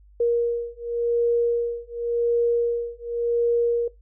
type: beating tone pair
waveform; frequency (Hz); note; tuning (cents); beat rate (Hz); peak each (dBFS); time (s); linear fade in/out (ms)
sine; 471.6 / 472.5; A#4 / A#4; +20 / +23; 0.9; -23; 0.2-3.88; 5
effects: noise-tail reverb RT60 0.2 s tail -20 dB re dry + added 50 Hz sine -49 dBFS peak until 4.01 s